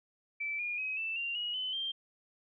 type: tone with pitch steps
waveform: sine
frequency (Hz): 2321 / 2427 / 2537 / 2652 / 2773 / 2899 / 3031 / 3169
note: D7 / D#7 / D#7 / E7 / F7 / F#7 / F#7 / G7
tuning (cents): -21 / -44 / +33 / +10 / -13 / -36 / +41 / +18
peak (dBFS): -33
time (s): 0.4-1.92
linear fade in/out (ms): 10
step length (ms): 190
effects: none